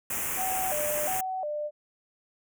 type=band-stop noise; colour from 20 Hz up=white; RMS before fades=-31 dBFS; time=0.1-1.21 s; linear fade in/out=5 ms; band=2900 to 6200 Hz; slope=48 dB/octave
type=tone with vibrato; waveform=sine; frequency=670 Hz; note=E5; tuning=28 cents sharp; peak=-29 dBFS; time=0.36-1.71 s; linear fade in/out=50 ms; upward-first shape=square; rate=1.4 Hz; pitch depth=200 cents each way
effects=none